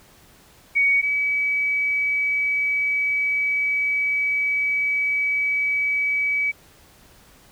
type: tone pair in turn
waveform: sine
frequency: 2243 / 2282 Hz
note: C#7 / C#7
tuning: +20 / +50 cents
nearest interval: unison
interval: 30 cents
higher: second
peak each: -15 / -19 dBFS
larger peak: first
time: 0.75-1.02 / 1.02-6.52 s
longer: second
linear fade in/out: 20 ms
effects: pink hiss -52 dBFS RMS until 7.51 s